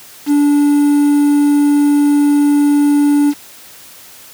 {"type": "tone with quantisation", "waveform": "triangle", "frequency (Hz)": 290, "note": "D4", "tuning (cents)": -22, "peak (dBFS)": -6, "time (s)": [0.26, 3.34], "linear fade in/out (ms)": 50, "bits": 5, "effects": ["white hiss -38 dBFS RMS until 4.33 s", "high-pass 80 Hz 12 dB/octave"]}